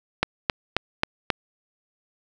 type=click train; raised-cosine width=0.3 ms; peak=-3 dBFS; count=5; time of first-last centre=0.23-1.302 s; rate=3.73 Hz; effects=none